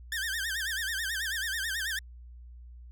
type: tone with vibrato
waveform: sawtooth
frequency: 1688 Hz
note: G#6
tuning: 28 cents sharp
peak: -27 dBFS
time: 0.12-1.99 s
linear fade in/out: 2 ms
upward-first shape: sine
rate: 9.2 Hz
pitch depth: 170 cents each way
effects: added 60 Hz sine -45 dBFS peak until 2.91 s